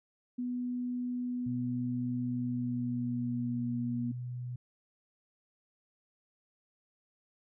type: tone with pitch glide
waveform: sine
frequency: 246.9 to 240.1 Hz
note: B3 to B3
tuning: 0 to -49 cents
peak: -32 dBFS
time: 0.38-4.12 s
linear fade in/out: 10 ms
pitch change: -49 cents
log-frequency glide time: 2.23-3.71 s
type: tone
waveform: sine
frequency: 123.47 Hz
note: B2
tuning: in tune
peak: -36 dBFS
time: 1.46-4.56 s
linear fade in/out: 5 ms
effects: none